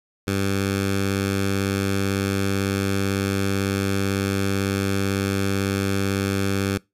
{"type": "tone with notch filter", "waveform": "10% pulse", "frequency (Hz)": 98, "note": "G2", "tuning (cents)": 0, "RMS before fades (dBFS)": -23, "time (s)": [0.27, 6.78], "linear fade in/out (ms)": 10, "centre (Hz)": 660, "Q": 1.6, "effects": ["noise-tail reverb RT60 0.2 s tail -22 dB re dry", "resampled to 32000 Hz"]}